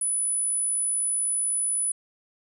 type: tone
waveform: sine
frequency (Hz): 9956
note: D#9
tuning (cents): 0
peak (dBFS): -23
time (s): 0.01-1.92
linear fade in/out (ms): 5
effects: none